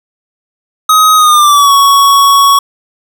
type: tone with pitch glide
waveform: square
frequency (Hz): 1260 to 1116.1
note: D#6 to C#6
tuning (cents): +21 to +11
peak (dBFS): -4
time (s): 0.89-2.59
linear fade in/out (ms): 5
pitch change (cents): -210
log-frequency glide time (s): 1.16-1.72
effects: none